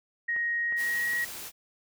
sine tone with pitch glide, 1878 to 1903.1 Hz, A#6 to A#6, +12 to +35 cents, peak -26 dBFS, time 0.28-1.25 s, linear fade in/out 10 ms, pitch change +23 cents, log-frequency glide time 0.61-1.14 s
clicks, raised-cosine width 0.5 ms, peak -30 dBFS, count 3, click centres 0.364 / 0.724 / 1.134 s
white noise, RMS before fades -40 dBFS, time 0.76-1.52 s, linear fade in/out 50 ms
effects none

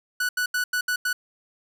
45% pulse tone bursts at uneven times, 1480 Hz, F#6, in tune, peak -22 dBFS, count 6, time 0.2-0.29 / 0.37-0.46 / 0.54-0.64 / 0.73-0.81 / 0.88-0.96 / 1.05-1.13 s, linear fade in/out 5 ms, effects none

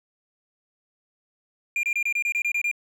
triangle tone bursts, 2400 Hz, D7, 37 cents sharp, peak -20 dBFS, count 10, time 1.76-2.714 s, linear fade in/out 2 ms, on 72 ms, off 26 ms, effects none

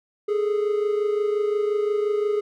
triangle tone pair together, 414.3 / 440 Hz, G#4 / A4, -4 / 0 cents, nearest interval minor second, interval 104 cents, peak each -19 / -26 dBFS, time 0.28-2.41 s, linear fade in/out 10 ms, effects none

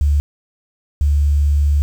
sine tone pair in turn, 72.6 / 72.6 Hz, D2 / D2, -19 / -19 cents, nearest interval unison, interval 0 cents, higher neither, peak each -11 dBFS, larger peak neither, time 0.01-0.2 / 1.01-1.82 s, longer second, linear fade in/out 0 ms, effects 7-bit

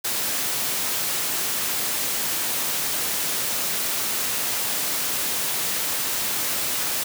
white high-pass noise, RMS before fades -25 dBFS, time 0.04-7.04 s, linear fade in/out 10 ms, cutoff 110 Hz, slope 12 dB/octave, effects none

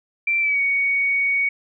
sine tone with pitch glide, 2349 to 2236 Hz, D7 to C#7, 0 to +14 cents, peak -17 dBFS, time 0.27-1.49 s, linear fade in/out 5 ms, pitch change -86 cents, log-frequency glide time 0.4-0.6 s, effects none

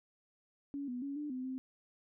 sine tone with pitch steps, 281.8 / 246.8 / 279.6 / 296.2 / 255.8 / 260.3 Hz, C#4 / B3 / C#4 / D4 / C4 / C4, +29 / -1 / +15 / +15 / -39 / -9 cents, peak -37 dBFS, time 0.74-1.58 s, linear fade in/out 0 ms, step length 140 ms, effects none

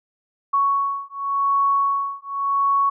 sine beating tone pair, 1112 / 1112.89 Hz, C#6 / C#6, +5 / +6 cents, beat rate 0.89 Hz, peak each -21 dBFS, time 0.53-2.9 s, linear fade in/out 10 ms, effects none

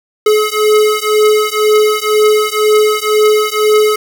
square beating tone pair, 425.3 / 427.3 Hz, G#4 / G#4, +41 / +49 cents, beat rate 2 Hz, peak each -12 dBFS, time 0.26-3.96 s, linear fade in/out 5 ms, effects none

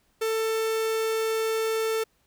45% pulse tone, 444.5 Hz, A4, 18 cents sharp, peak -24 dBFS, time 0.21-2.04 s, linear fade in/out 10 ms, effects pink hiss -68 dBFS RMS until 2.26 s

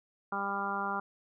harmonic tone, 198.8 Hz, G3, 25 cents sharp, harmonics 1 / 2 / 3 / 4 / 5 / 6 / 7, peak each -41 / -43 / -46 / -37 / -38 / -37 / -37 dBFS, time 0.32-1 s, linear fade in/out 5 ms, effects none

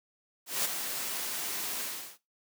white noise with ADSR envelope, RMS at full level -28 dBFS, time 0.46-2.18 s, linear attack 190 ms, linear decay 12 ms, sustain -7 dB, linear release 360 ms, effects noise-tail reverb RT60 0.2 s tail -17 dB re dry + high-pass 200 Hz 12 dB/octave

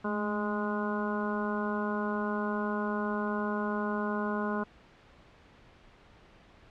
harmonic tone with a mistuned harmonic, 207.6 Hz, G#3, in tune, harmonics 1 / 2 / 3 / 4 / 5 / 6 / 7, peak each -32 / -36 / -39 / -42 / -37 / -42 / -39 dBFS, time 0.04-4.64 s, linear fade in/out 10 ms, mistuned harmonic 1, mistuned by +40 cents, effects pink hiss -57 dBFS RMS until 6.7 s + low-pass 3000 Hz 12 dB/octave

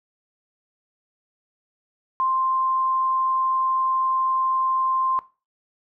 sine tone, 1048 Hz, C6, 2 cents sharp, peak -19 dBFS, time 2.2-5.19 s, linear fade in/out 0 ms, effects noise-tail reverb RT60 0.3 s tail -18 dB re dry

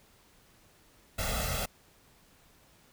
pink noise with comb filter, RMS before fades -32 dBFS, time 1.18-1.66 s, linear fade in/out 10 ms, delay 1.5 ms, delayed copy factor +1, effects pink hiss -62 dBFS RMS until 2.92 s

